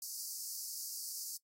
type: high-pass noise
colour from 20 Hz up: pink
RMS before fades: -43 dBFS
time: 0.02-1.37 s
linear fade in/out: 2 ms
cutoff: 4600 Hz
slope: 96 dB/octave
effects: noise-tail reverb RT60 0.1 s tail -21 dB re dry + AAC 48 kbps